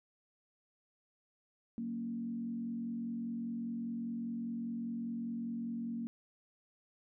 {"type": "tone with frequency modulation", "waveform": "sine", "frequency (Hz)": 232.1, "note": "A#3", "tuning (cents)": -7, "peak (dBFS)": -36, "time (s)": [1.78, 6.07], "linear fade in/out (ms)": 0, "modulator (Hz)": 45, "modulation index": 0.58, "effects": []}